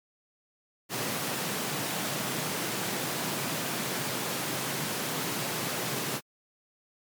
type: high-pass noise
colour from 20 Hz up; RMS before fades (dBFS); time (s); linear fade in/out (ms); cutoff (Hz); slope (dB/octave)
pink; -32; 0.89-6.21; 50; 120; 48
effects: MP3 96 kbps